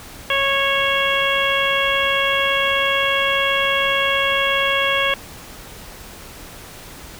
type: harmonic tone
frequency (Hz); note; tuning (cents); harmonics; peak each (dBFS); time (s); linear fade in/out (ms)
551; C#5; -11; 1 / 2 / 3 / 4 / 5 / 6; -23 / -23 / -23 / -23 / -23 / -23; 0.3-5.14; 2
effects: pink hiss -38 dBFS RMS until 7.19 s